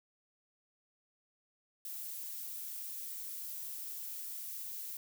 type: noise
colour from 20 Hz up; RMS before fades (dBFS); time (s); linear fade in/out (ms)
violet; -43; 1.85-4.97; 2
effects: none